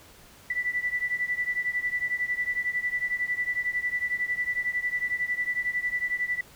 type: beating tone pair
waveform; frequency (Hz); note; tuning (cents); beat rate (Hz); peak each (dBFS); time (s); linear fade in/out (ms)
sine; 1969 / 1980; B6 / B6; -6 / +4; 11; -28 / -30; 0.5-6.41; 5
effects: pink hiss -52 dBFS RMS until 6.55 s